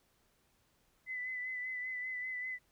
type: tone with vibrato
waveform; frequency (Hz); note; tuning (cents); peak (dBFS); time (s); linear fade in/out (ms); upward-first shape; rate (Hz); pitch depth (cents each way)
sine; 2010; B6; +30; -37; 1.06-2.59; 50; sine; 5.1; 28
effects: pink hiss -73 dBFS RMS until 2.71 s